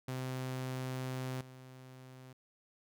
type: tone with level steps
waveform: sawtooth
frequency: 129.3 Hz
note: C3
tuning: 20 cents flat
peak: -33 / -47 dBFS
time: 0.08-2.33 s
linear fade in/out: 5 ms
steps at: 1.41 s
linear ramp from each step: 2 ms
effects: none